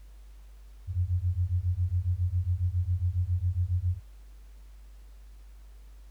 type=beating tone pair; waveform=sine; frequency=86 / 93.3 Hz; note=F2 / F#2; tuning=-26 / +15 cents; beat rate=7.3 Hz; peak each=-28 / -28 dBFS; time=0.87-4 s; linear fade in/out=50 ms; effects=added 50 Hz sine -46 dBFS peak until 6.1 s + pink hiss -65 dBFS RMS until 6.1 s